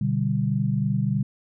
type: chord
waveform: sine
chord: G major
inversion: first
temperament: equal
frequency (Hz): 123.47 / 146.83 / 196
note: B2 / D3 / G3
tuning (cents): 0 / 0 / 0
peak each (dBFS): -25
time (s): 0.01-1.23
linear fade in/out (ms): 5
effects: none